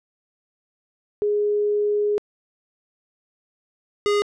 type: tone pair in turn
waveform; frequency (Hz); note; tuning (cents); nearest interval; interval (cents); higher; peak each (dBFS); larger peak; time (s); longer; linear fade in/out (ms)
sine / square; 415.3 / 411.5; G#4 / G#4; 0 / -16; unison; 16; first; -18; neither; 1.22-2.18 / 4.06-4.22; first; 0
effects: low-pass 6000 Hz 12 dB/octave